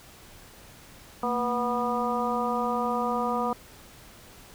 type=harmonic tone with a mistuned harmonic; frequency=244 Hz; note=B3; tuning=21 cents flat; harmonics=1 / 2 / 3 / 4 / 5; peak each=-31 / -31 / -31 / -31 / -31 dBFS; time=1.23-3.53 s; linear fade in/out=2 ms; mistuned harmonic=1; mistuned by=-97 cents; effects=pink hiss -50 dBFS RMS until 4.54 s